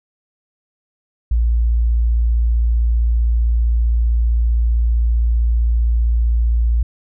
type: tone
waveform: sine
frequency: 57.7 Hz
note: A#1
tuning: 17 cents flat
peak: -12 dBFS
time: 1.31-6.83 s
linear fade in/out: 5 ms
effects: none